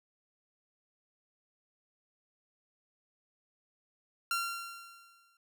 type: tone with exponential decay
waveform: sawtooth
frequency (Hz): 1376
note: F6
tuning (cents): -26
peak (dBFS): -25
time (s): 4.31-5.37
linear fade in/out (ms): 2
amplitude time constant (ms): 230
effects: none